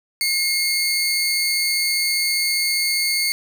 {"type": "tone pair together", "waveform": "sawtooth", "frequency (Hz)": [2150, 4535], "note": ["C7", "C#8"], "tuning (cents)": [47, 39], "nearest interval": "octave + minor second", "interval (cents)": 1292, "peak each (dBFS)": -18, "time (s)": [0.21, 3.32], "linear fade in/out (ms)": 0, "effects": []}